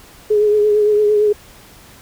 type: tone with vibrato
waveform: sine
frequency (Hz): 420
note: G#4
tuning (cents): +19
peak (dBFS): -10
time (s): 0.3-1.33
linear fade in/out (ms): 10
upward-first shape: triangle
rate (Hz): 8.8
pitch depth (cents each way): 36
effects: pink hiss -43 dBFS RMS until 2.01 s